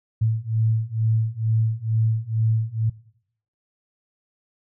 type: beating tone pair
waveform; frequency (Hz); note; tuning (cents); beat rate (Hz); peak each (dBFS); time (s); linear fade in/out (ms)
sine; 110.3 / 112.5; A2 / A2; +5 / +39; 2.2; -22; 0.21-2.9; 10
effects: noise-tail reverb RT60 0.7 s tail -21 dB re dry